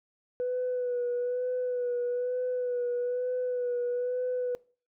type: tone with vibrato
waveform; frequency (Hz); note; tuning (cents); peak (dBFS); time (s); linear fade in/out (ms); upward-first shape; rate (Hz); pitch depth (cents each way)
sine; 493.9; B4; 0; -26; 0.4-4.55; 0; sine; 1.1; 29
effects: noise-tail reverb RT60 0.4 s tail -23 dB re dry + tanh soft clip ceiling -24 dBFS